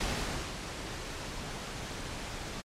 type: noise with ADSR envelope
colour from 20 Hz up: pink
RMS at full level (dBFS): -31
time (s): 0-2.62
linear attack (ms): 8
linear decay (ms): 510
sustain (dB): -8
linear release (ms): 19
effects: low-pass 7000 Hz 12 dB/octave + MP3 64 kbps